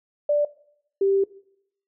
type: tone pair in turn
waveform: sine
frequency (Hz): 587.3 / 392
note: D5 / G4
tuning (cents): 0 / 0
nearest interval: perfect fifth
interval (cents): 700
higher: first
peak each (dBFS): -17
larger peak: neither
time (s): 0.29-0.45 / 1.01-1.24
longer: second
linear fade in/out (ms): 5
effects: noise-tail reverb RT60 0.7 s tail -19 dB re dry